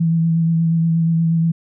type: tone with vibrato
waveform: sine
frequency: 164.81 Hz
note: E3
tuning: in tune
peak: -13 dBFS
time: 0-1.52 s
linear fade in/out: 10 ms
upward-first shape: sine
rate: 8.4 Hz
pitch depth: 20 cents each way
effects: none